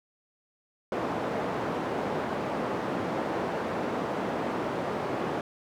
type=band-pass noise; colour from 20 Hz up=white; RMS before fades=-31 dBFS; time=0.92-5.41 s; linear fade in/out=2 ms; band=160 to 740 Hz; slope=12 dB/octave; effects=none